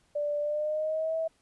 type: tone with pitch glide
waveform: sine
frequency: 587.3 to 647.9 Hz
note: D5 to E5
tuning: 0 to -30 cents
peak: -27 dBFS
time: 0.15-1.28 s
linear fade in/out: 10 ms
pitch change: +170 cents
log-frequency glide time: 0.4-1.16 s
effects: pink hiss -68 dBFS RMS until 1.41 s + resampled to 24000 Hz